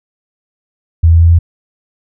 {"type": "tone with pitch steps", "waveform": "sine", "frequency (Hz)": [82.41, 83.13, 83.85, 84.58], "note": ["E2", "E2", "E2", "E2"], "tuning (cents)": [0, 15, 30, 45], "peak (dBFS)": -3, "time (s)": [1.03, 1.39], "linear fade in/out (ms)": 10, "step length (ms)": 90, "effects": []}